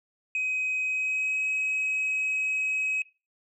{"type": "tone with pitch glide", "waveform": "sine", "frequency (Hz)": [2524, 2546], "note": ["D#7", "D#7"], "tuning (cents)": [24, 39], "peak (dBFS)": -23, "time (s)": [0.35, 3.02], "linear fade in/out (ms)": 2, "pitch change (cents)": 15, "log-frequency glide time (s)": [0.82, 1.41], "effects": ["noise-tail reverb RT60 0.3 s tail -22 dB re dry", "tanh soft clip ceiling -23 dBFS"]}